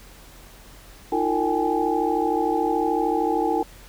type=tone cluster; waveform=sine; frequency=313.3 / 346.7 / 453.2 / 785 / 844 Hz; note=D#4 / F4 / A#4 / G5 / G#5; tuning=+12 / -13 / -49 / +2 / +28 cents; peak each=-26 dBFS; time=1.12-3.63 s; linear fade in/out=5 ms; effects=added 43 Hz sine -47 dBFS peak until 3.88 s + pink hiss -48 dBFS RMS until 3.88 s